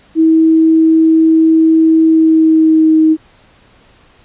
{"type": "tone with pitch glide", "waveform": "sine", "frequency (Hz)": [321.7, 315.6], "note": ["E4", "D#4"], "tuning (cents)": [-42, 25], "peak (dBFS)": -5, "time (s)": [0.15, 3.17], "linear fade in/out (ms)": 50, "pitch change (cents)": -33, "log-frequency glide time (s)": [2.03, 2.99], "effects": ["pink hiss -47 dBFS RMS until 4.24 s", "resampled to 8000 Hz"]}